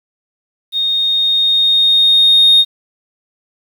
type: tone with level ramp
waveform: sine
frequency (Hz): 3700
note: A#7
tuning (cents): -14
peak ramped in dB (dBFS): -13 to -3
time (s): 0.72-2.65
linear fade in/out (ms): 50
effects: tanh soft clip ceiling -2 dBFS + 7-bit